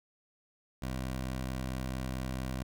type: tone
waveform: 15% pulse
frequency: 64.5 Hz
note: C2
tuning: 24 cents flat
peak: -28 dBFS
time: 0.82-2.63 s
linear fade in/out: 5 ms
effects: none